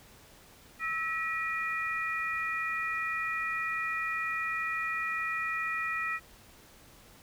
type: tone cluster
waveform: sine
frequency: 1304 / 1921 / 2437 Hz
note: E6 / B6 / D#7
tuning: -19 / -48 / -37 cents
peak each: -35 / -33 / -36 dBFS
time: 0.79-6.2 s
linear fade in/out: 50 ms
effects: pink hiss -56 dBFS RMS until 7.22 s